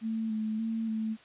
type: tone with pitch steps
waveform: sine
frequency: 223 / 217.4 / 225 / 220 Hz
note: A3 / A3 / A3 / A3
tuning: +23 / -21 / +39 / 0 cents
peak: -29 dBFS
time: 0.01-1.17 s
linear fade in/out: 50 ms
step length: 290 ms
effects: white hiss -56 dBFS RMS until 1.24 s + resampled to 8000 Hz